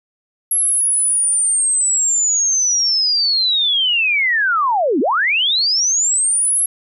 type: linear two-way sweep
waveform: sine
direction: down then up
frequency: 11260 to 233.1 to 11260 Hz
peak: -13 dBFS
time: 0.51-6.66 s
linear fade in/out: 5 ms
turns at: 5 s
effects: none